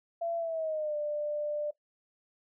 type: tone with pitch glide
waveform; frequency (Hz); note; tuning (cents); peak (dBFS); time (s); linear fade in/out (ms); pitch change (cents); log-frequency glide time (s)
sine; 675 to 594.4; E5 to D5; +41 to +21; -30; 0.21-1.71; 10; -220; 0.37-0.96
effects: noise-tail reverb RT60 0.1 s tail -17 dB re dry